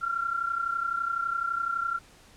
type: tone pair together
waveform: sine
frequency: 1365 / 1396.9 Hz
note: F6 / F6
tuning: -40 / 0 cents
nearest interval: unison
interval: 40 cents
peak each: -28 / -32 dBFS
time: 0.01-1.99 s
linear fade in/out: 20 ms
effects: pink hiss -55 dBFS RMS until 2.36 s + low-pass 10000 Hz 12 dB/octave